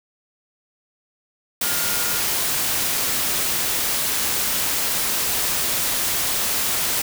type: tone in noise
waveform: sine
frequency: 1418 Hz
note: F6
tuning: 26 cents sharp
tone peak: -32 dBFS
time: 1.63-2.2 s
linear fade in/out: 5 ms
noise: white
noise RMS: -22 dBFS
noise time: 1.61-7.02 s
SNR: -13 dB
effects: none